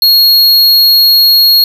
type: tone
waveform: square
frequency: 4300 Hz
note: C8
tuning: 47 cents sharp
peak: -4 dBFS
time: 0.02-1.64 s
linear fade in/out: 2 ms
effects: none